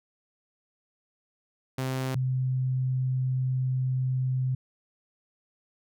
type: tone pair in turn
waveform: sawtooth / sine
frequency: 130.81 / 129.16 Hz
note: C3 / C3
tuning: 0 / -22 cents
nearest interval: unison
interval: 22 cents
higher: first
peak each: -24 dBFS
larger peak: neither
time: 1.78-2.15 / 2.15-4.55 s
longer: second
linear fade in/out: 5 ms
effects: none